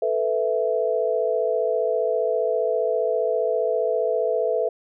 sine chord, A suspended second, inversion none, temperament just, 440 / 495 / 660 Hz, A4 / B4 / E5, 0 / +4 / +2 cents, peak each -24 dBFS, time 0.02-4.69 s, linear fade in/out 5 ms, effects none

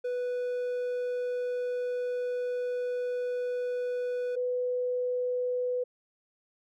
triangle / sine tone pair in turn, 493.9 / 497 Hz, B4 / B4, 0 / +11 cents, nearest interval unison, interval 11 cents, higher second, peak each -27 dBFS, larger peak neither, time 0.04-4.36 / 4.36-5.84 s, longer first, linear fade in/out 10 ms, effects none

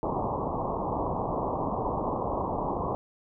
white low-pass noise, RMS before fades -30 dBFS, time 0.03-2.95 s, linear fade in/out 0 ms, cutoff 1100 Hz, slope 96 dB/octave, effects none

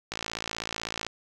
click train, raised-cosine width 0.2 ms, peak -14 dBFS, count 54, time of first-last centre 0.12-1.066 s, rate 56 Hz, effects none

